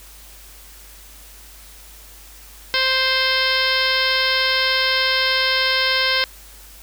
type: harmonic tone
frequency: 523.3 Hz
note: C5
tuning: in tune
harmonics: 1 / 2 / 3 / 4 / 5 / 6 / 7 / 8 / 9 / 10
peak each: -27 / -27 / -23 / -23 / -28 / -24 / -26 / -25 / -29 / -26 dBFS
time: 2.74-6.24 s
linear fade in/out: 0 ms
effects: added 50 Hz sine -44 dBFS peak until 6.82 s + white hiss -44 dBFS RMS until 6.82 s